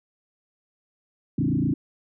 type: tone with frequency modulation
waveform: sine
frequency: 210 Hz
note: G#3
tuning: 19 cents sharp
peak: -20 dBFS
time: 1.38-1.74 s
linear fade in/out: 5 ms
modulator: 28.4 Hz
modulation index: 3.3
effects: none